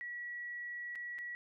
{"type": "tone with dropouts", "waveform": "sine", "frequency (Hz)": 1931, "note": "B6", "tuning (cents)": -39, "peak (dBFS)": -40, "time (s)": [0.01, 1.35], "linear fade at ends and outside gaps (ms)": 0, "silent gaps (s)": [[0.953, 0.957], [1.184, 1.188]], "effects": []}